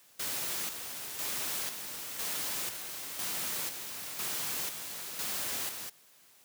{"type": "noise with tremolo", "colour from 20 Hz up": "white", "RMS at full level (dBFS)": -35, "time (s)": [0.19, 5.9], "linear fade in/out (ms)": 10, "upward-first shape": "square", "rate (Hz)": 1, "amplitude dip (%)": 50, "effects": ["white hiss -61 dBFS RMS until 6.44 s", "high-pass 100 Hz 12 dB/octave"]}